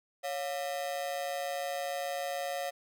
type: ring-modulated tone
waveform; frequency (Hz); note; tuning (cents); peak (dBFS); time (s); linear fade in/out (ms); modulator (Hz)
45% pulse; 633; D#5; +30; -30; 0.23-2.71; 20; 76.7
effects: none